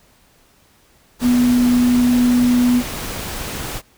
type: tone in noise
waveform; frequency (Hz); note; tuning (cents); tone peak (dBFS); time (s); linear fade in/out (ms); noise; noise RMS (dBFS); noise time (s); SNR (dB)
sine; 245.5; B3; -10; -11; 1.21-2.83; 50; pink; -27; 1.19-3.82; +13
effects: pink hiss -54 dBFS RMS until 3.97 s